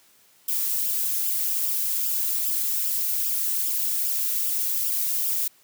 violet noise with flanger, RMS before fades -25 dBFS, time 0.48-5.48 s, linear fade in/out 5 ms, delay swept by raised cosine 0.47 to 2.67 ms, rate 2.5 Hz, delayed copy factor -0.65, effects white hiss -58 dBFS RMS until 5.63 s + high-pass 80 Hz 12 dB/octave

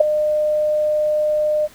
sine tone with ADSR envelope, 606 Hz, D#5, 46 cents flat, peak -4 dBFS, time 0-1.68 s, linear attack 8 ms, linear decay 8 ms, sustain -11 dB, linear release 34 ms, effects pink hiss -46 dBFS RMS until 1.74 s

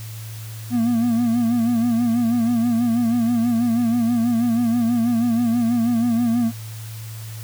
triangle tone with vibrato, 234.6 Hz, A#3, 11 cents sharp, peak -14 dBFS, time 0.7-6.52 s, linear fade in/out 50 ms, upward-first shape sine, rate 6.2 Hz, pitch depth 71 cents each way, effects added 110 Hz sine -31 dBFS peak until 7.43 s + white hiss -41 dBFS RMS until 7.43 s

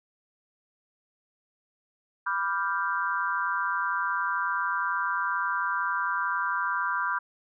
sine chord, G dominant seventh, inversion first, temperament equal, 987.8 / 1174.7 / 1396.9 / 1568 Hz, B5 / D6 / F6 / G6, 0 / 0 / 0 / 0 cents, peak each -31 dBFS, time 2.26-7.19 s, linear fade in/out 10 ms, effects none

